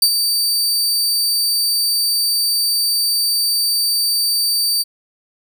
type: tone with ADSR envelope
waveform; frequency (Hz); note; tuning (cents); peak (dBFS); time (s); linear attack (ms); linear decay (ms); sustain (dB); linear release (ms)
sawtooth; 4625; D8; -27; -5; 0.02-4.84; 4; 65; -7; 28
effects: none